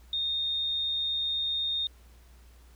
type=tone; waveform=sine; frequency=3676 Hz; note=A#7; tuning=25 cents flat; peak=-27 dBFS; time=0.13-1.87 s; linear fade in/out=2 ms; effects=added 60 Hz sine -52 dBFS peak until 2.75 s + pink hiss -62 dBFS RMS until 2.75 s